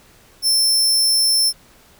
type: tone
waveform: sawtooth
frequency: 5340 Hz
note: E8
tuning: 22 cents sharp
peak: -11 dBFS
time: 0.42-1.53 s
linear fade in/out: 50 ms
effects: pink hiss -50 dBFS RMS until 1.99 s